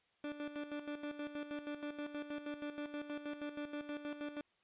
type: tone with tremolo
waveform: 30% pulse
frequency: 293.7 Hz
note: D4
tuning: in tune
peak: -37 dBFS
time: 0.24-4.41 s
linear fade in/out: 2 ms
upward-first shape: square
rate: 6.3 Hz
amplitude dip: 65%
effects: white hiss -75 dBFS RMS until 4.63 s + resampled to 8000 Hz